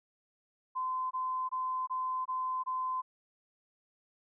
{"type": "tone bursts", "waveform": "sine", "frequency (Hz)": 1028, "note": "C6", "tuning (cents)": -31, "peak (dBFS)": -31, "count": 6, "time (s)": [0.75, 3.02], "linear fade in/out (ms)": 20, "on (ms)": 360, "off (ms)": 22, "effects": []}